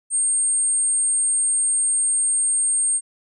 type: tone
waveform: sine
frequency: 8590 Hz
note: C9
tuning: 44 cents sharp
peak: -17 dBFS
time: 0.1-3.01 s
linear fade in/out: 50 ms
effects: none